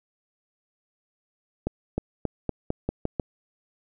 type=accelerating click train; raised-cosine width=2 ms; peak=-12 dBFS; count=8; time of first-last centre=1.67-3.198 s; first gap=310 ms; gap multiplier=0.88; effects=none